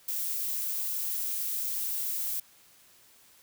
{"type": "noise", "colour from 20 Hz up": "violet", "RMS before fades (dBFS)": -32, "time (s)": [0.08, 2.4], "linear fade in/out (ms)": 5, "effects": ["white hiss -59 dBFS RMS until 3.42 s"]}